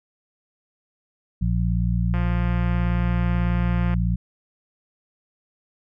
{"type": "harmonic tone", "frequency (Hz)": 58.27, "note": "A#1", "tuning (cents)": 0, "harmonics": [1, 2, 3], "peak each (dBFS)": [-22, -24, -24], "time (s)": [1.41, 4.16], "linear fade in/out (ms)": 10}
{"type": "click train", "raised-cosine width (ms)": 0.5, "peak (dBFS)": -19, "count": 316, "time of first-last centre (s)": [2.14, 3.94], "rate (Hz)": 175}
{"effects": []}